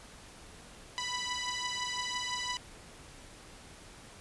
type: beating tone pair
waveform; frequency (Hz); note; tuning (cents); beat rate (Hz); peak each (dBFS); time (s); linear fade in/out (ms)
10% pulse; 987.8 / 993.7; B5 / B5; 0 / +10; 5.9; -27 / -29; 0.98-2.57; 0
effects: pink hiss -52 dBFS RMS until 4.2 s + resampled to 24000 Hz